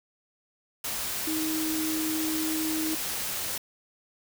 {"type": "tone in noise", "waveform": "sine", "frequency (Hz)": 315.4, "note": "D#4", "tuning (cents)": 24, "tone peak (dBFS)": -28, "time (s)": [1.27, 2.95], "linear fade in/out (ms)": 5, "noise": "white", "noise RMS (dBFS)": -32, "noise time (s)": [0.84, 3.58], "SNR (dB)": 1, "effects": []}